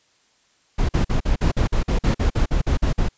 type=noise bursts; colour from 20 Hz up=brown; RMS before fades=-18 dBFS; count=15; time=0.78-3.088 s; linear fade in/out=10 ms; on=110 ms; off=47 ms; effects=white hiss -61 dBFS RMS until 3.17 s + resampled to 16000 Hz